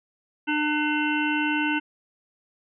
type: harmonic tone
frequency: 300 Hz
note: D4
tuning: 37 cents sharp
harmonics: 1 / 3 / 5 / 7 / 9 / 10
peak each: -25 / -30 / -28 / -35 / -29 / -37 dBFS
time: 0.47-1.8 s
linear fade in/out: 20 ms
effects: none